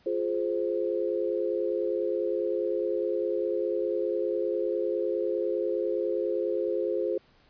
sine chord, F minor, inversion none, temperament just, 349.2 / 419.1 / 523.8 Hz, F4 / Ab4 / C5, 0 / +16 / +2 cents, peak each -30 dBFS, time 0.06-7.18 s, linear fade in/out 5 ms, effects pink hiss -62 dBFS RMS until 7.49 s + resampled to 11025 Hz

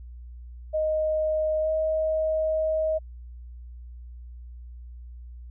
sine tone with pitch glide, 622.3 to 629.9 Hz, D#5 to D#5, 0 to +21 cents, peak -22 dBFS, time 0.73-2.99 s, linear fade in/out 20 ms, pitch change +21 cents, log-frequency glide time 1.61-1.69 s, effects added 60 Hz sine -39 dBFS peak until 5.5 s

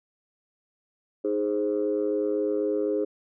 sine chord, Ab major, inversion second, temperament equal, 311.1 / 415.3 / 523.3 Hz, Eb4 / Ab4 / C5, 0 / 0 / 0 cents, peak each -28 / -25 / -29 dBFS, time 1.24-3.05 s, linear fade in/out 10 ms, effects tanh soft clip ceiling -16 dBFS

